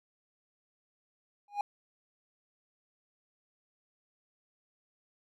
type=tone with exponential growth; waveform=triangle; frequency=819 Hz; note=G#5; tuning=24 cents flat; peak=-23 dBFS; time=1.48-1.61 s; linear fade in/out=2 ms; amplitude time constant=28 ms; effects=none